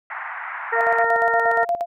white band-pass noise, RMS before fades -31 dBFS, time 0.1-1.03 s, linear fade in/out 5 ms, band 760 to 2000 Hz, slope 48 dB/octave
harmonic tone, 460.9 Hz, A#4, 20 cents flat, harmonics 1 / 2 / 3 / 4, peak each -24 / -24 / -24 / -22 dBFS, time 0.72-1.65 s, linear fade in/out 10 ms
sine tone with tremolo, 692 Hz, F5, 16 cents flat, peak -17 dBFS, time 0.75-1.86 s, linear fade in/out 50 ms, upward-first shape square, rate 8.5 Hz, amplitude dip 75%
effects none

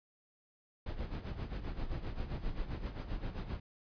brown noise with tremolo, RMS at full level -36 dBFS, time 0.86-3.6 s, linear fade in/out 5 ms, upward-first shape sine, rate 7.6 Hz, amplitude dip 70%, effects resampled to 11025 Hz

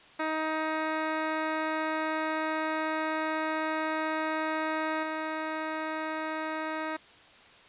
10% pulse tone with level steps, 314.2 Hz, D#4, 17 cents sharp, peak -20 / -23 dBFS, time 0.19-6.97 s, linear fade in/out 10 ms, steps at 5.03 s, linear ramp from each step 2 ms, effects white hiss -54 dBFS RMS until 7.68 s + resampled to 8000 Hz

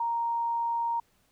sine tone, 932.3 Hz, A#5, in tune, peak -26 dBFS, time 0-1 s, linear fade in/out 5 ms, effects pink hiss -68 dBFS RMS until 1.31 s

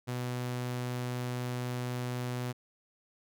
sawtooth tone, 124 Hz, B2, 7 cents sharp, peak -29 dBFS, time 0.07-2.53 s, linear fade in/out 20 ms, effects none

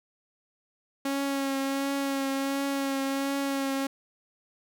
sawtooth tone with vibrato, 274.5 Hz, C#4, 17 cents flat, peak -23 dBFS, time 1.05-3.87 s, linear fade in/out 5 ms, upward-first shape triangle, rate 1.4 Hz, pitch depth 24 cents each way, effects none

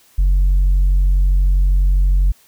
sine tone, 46.19 Hz, F#1, 2 cents flat, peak -8 dBFS, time 0.18-2.32 s, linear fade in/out 10 ms, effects tanh soft clip ceiling -9 dBFS + white hiss -52 dBFS RMS until 2.47 s

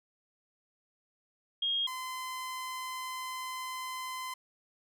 sine / sawtooth tone pair in turn, 3253 / 1027.9 Hz, G#7 / C6, -37 / -31 cents, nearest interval octave + minor sixth, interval 1994 cents, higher first, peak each -28 / -33 dBFS, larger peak first, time 1.62-1.87 / 1.87-4.34 s, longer second, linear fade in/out 5 ms, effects none

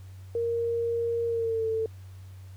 sine tone with pitch glide, 466.2 to 444.4 Hz, A#4 to A4, 0 to +17 cents, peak -25 dBFS, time 0.35-1.86 s, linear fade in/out 2 ms, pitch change -83 cents, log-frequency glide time 1.27-1.66 s, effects added 94 Hz sine -42 dBFS peak until 2.56 s + pink hiss -60 dBFS RMS until 2.56 s

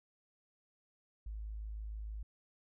sine tone, 53.2 Hz, G#1, 42 cents sharp, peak -40 dBFS, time 1.26-2.23 s, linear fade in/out 5 ms, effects none

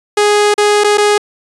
sawtooth tone with dropouts, 415.3 Hz, G#4, in tune, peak -4 dBFS, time 0.17-1.18 s, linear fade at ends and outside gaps 5 ms, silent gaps 0.541-0.579 / 0.838-0.843 / 0.974-0.98 s, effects resampled to 24000 Hz

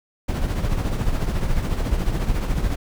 brown noise with tremolo, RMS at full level -19 dBFS, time 0.28-2.76 s, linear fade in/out 10 ms, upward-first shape triangle, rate 14 Hz, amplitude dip 60%, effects none

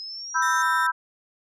sine linear sweep, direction up, 5080 to 6272 Hz, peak -33 dBFS, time 0-0.62 s, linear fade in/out 0 ms
sine chord, E minor, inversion second, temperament equal, 987.8 / 1318.5 / 1568 Hz, B5 / E6 / G6, 0 / 0 / 0 cents, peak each -24 dBFS, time 0.34-0.92 s, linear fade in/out 20 ms
sawtooth tone, 1820 Hz, A#6, 42 cents flat, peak -28 dBFS, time 0.42-0.87 s, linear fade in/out 5 ms
effects resampled to 32000 Hz

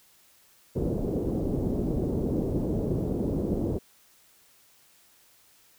white low-pass noise, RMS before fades -28 dBFS, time 0.75-3.79 s, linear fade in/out 20 ms, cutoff 420 Hz, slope 24 dB/octave, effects white hiss -60 dBFS RMS until 5.78 s

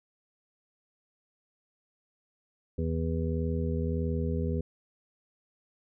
harmonic tone, 81.6 Hz, E2, 17 cents flat, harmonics 1 / 2 / 3 / 5 / 6, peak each -30 / -33 / -35 / -37 / -38 dBFS, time 2.78-4.61 s, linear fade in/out 5 ms, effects none

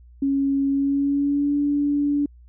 sine tone with pitch glide, 275.8 to 288.3 Hz, C#4 to D4, -9 to -32 cents, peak -18 dBFS, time 0.22-2.26 s, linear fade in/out 5 ms, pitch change +77 cents, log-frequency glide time 0.69-1.56 s, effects added 60 Hz sine -45 dBFS peak until 2.48 s

